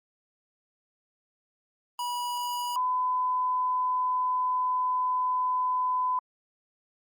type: tone pair in turn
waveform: square / sine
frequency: 973 / 1007.3 Hz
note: B5 / B5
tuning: -26 / +34 cents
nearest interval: minor second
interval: 60 cents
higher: second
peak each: -30 / -24 dBFS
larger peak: second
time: 1.99-2.76 / 2.76-6.19 s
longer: second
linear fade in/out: 2 ms
effects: Opus 32 kbps